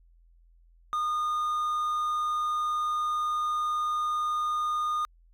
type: tone with quantisation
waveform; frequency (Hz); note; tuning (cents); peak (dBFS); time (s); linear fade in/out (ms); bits
triangle; 1223; D#6; -30; -24; 0.93-5.05; 0; 9
effects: added 42 Hz sine -56 dBFS peak until 5.33 s + AAC 64 kbps

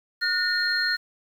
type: tone cluster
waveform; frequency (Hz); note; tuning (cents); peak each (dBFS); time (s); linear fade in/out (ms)
sine; 1446 / 1821 / 4226; F#6 / A#6 / C8; -40 / -41 / +16; -26; 0.21-0.97; 20
effects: 8-bit

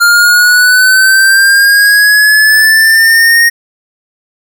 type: linear sweep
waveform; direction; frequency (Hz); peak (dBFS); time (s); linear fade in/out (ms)
square; up; 1396.9 to 1864.7; -4; 0-3.5; 20
effects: none

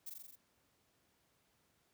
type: noise with echo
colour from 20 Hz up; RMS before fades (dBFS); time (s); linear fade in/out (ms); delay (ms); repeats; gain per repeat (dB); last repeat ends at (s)
violet; -45; 0.06-0.1; 10; 43; 6; -2; 0.358
effects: pink hiss -75 dBFS RMS until 1.93 s + high-pass 80 Hz 12 dB/octave

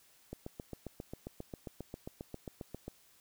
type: click train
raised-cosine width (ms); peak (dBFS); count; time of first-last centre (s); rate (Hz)
2; -28; 20; 0.33-2.88; 7.45
effects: white hiss -65 dBFS RMS until 3.2 s

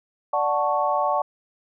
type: chord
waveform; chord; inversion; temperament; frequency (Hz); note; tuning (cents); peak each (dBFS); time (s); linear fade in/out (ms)
sine; D major seventh; none; equal; 587.3 / 740 / 880 / 1108.7; D5 / F#5 / A5 / C#6; 0 / 0 / 0 / 0; -25; 0.33-1.22; 5
effects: none

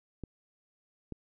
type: clicks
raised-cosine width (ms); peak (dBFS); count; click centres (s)
3; -26; 2; 0.237 / 1.123
effects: none

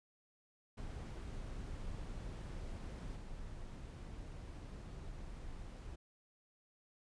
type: noise with level steps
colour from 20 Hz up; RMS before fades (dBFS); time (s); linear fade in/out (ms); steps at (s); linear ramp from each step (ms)
brown; -45 / -48; 0.77-5.96; 10; 3.15; 20
effects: resampled to 22050 Hz

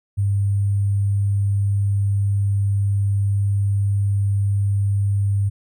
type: tone with sample-and-hold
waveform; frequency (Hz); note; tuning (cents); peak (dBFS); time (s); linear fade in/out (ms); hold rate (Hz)
sine; 99.9; G2; +33; -16; 0.17-5.5; 20; 8820
effects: none

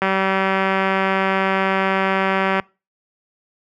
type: click train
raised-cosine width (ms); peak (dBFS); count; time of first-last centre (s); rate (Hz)
0.5; -4; 496; 0.02-2.598; 192
effects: noise-tail reverb RT60 0.3 s tail -25 dB re dry + high-pass 80 Hz 12 dB/octave

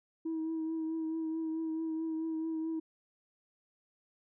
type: tone with vibrato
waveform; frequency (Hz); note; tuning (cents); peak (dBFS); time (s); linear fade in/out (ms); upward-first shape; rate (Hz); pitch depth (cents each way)
sine; 321.4; E4; -44; -31; 0.25-2.8; 10; triangle; 4.6; 27
effects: tanh soft clip ceiling -30 dBFS

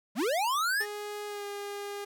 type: linear sweep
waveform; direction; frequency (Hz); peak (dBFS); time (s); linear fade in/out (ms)
square; up; 174.61 to 1864.7; -27; 0.15-0.86; 50
type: tone with pitch glide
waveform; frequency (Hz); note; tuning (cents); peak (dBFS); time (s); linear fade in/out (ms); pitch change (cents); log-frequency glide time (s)
sawtooth; 415.3 to 406; G#4 to G#4; 0 to -39; -32; 0.8-2.05; 10; -39; 1.27-1.45
effects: none

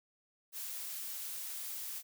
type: noise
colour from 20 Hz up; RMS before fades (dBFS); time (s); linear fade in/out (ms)
blue; -42; 0.52-2.03; 50
effects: none

